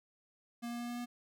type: tone with pitch steps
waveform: square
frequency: 236.5 / 237.9 / 239.2 / 240.6 / 242 Hz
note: A#3 / A#3 / A#3 / B3 / B3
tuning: +25 / +35 / +45 / -45 / -35 cents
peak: -39 dBFS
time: 0.62-1.06 s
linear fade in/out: 20 ms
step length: 88 ms
effects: none